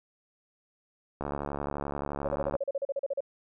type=click train; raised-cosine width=1 ms; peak=-19 dBFS; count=97; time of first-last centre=1.21-2.553 s; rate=71.5 Hz
type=tone bursts; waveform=sine; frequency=554 Hz; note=C#5; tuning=1 cent flat; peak=-27 dBFS; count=14; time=2.25-3.206 s; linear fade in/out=5 ms; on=33 ms; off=38 ms
effects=none